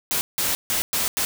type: noise bursts at uneven times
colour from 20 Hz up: white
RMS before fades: -23 dBFS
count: 5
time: 0.11-0.21 / 0.38-0.55 / 0.7-0.82 / 0.93-1.08 / 1.17-1.25 s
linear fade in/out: 0 ms
effects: none